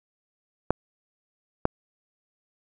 clicks, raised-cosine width 1 ms, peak -6 dBFS, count 2, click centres 0.706 / 1.654 s, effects none

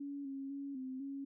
sine tone with pitch steps, 282.5 / 272.5 / 279 / 260 / 275.9 Hz, C#4 / C#4 / C#4 / C4 / C#4, +33 / -29 / +11 / -11 / -8 cents, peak -40 dBFS, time 0-1.25 s, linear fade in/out 10 ms, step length 250 ms, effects none

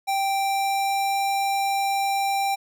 square tone with pitch glide, 784 to 788.5 Hz, G5 to G5, 0 to +10 cents, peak -22 dBFS, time 0.07-2.56 s, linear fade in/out 20 ms, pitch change +10 cents, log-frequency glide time 0.36-1.25 s, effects none

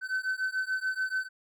triangle beating tone pair, 1520 / 1526.9 Hz, F#6 / G6, +46 / -46 cents, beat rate 6.9 Hz, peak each -30 / -30 dBFS, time 0.01-1.29 s, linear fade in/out 50 ms, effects none

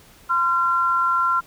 sine tone pair together, 1032.8 / 1371 Hz, C6 / F6, -23 / -32 cents, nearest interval perfect fourth, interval 491 cents, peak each -22 / -18 dBFS, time 0.29-1.41 s, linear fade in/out 20 ms, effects pink hiss -50 dBFS RMS until 1.46 s

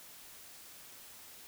silence, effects white hiss -53 dBFS RMS until 1.47 s

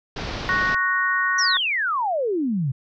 pink low-pass noise, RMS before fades -30 dBFS, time 0.16-0.75 s, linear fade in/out 5 ms, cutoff 5400 Hz, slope 48 dB/octave
sine chord, F# major, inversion second, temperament equal, 1108.7 / 1480 / 1864.7 Hz, C#6 / F#6 / A#6, 0 / 0 / 0 cents, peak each -24 / -23 / -22 dBFS, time 0.49-1.57 s, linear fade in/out 0 ms
sine exponential sweep, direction down, 6010 to 123.47 Hz, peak -20 dBFS, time 1.38-2.72 s, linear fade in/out 10 ms
effects none

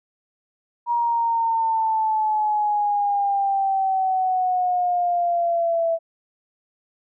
sine exponential sweep, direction down, 953 to 659.3 Hz, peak -18 dBFS, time 0.86-5.99 s, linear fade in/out 50 ms, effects none

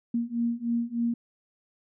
sine beating tone pair, 233.1 / 236.4 Hz, A#3 / A#3, 0 / +24 cents, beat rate 3.3 Hz, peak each -29 / -28 dBFS, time 0.14-1.14 s, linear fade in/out 5 ms, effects none

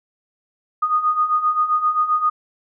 sine beating tone pair, 1230 / 1237.6 Hz, D#6 / D#6, -20 / -10 cents, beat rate 7.6 Hz, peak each -22 / -17 dBFS, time 0.82-2.3 s, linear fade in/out 10 ms, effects none

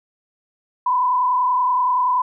sine tone with frequency modulation, 1000 Hz, B5, 21 cents sharp, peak -15 dBFS, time 0.86-2.22 s, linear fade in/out 5 ms, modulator 30.5 Hz, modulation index 0.83, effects none

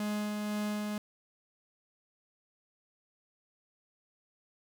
45% pulse tone with tremolo, 209.5 Hz, G#3, 15 cents sharp, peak -31 dBFS, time 0-0.98 s, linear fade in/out 2 ms, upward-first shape sine, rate 2 Hz, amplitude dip 25%, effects none

